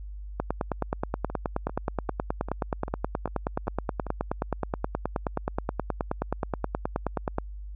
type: two click trains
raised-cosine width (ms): 1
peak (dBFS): -12 / -21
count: 67 / 8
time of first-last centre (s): 0.4-7.384 / 1.3-4.067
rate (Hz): 9.45 / 2.53
effects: added 50 Hz sine -36 dBFS peak until 7.75 s